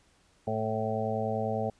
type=harmonic tone; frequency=110 Hz; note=A2; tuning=in tune; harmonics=1 / 2 / 4 / 5 / 6 / 7; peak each=-35 / -35 / -35 / -35 / -35 / -35 dBFS; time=0.47-1.7 s; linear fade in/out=5 ms; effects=pink hiss -65 dBFS RMS until 1.79 s + resampled to 22050 Hz